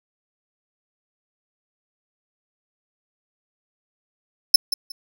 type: tone with echo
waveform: 40% pulse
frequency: 5274 Hz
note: E8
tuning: in tune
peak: -5 dBFS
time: 4.54-4.56 s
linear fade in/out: 5 ms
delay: 180 ms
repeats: 2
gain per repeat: -13 dB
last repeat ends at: 4.92 s
effects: none